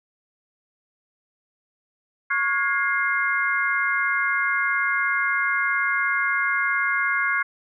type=tone cluster; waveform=sine; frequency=1109 / 1431 / 1648 / 2113 Hz; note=C#6 / F6 / G#6 / C7; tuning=0 / +42 / -14 / +16 cents; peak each=-27 / -25 / -25 / -25 dBFS; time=2.3-7.43 s; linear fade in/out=10 ms; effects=none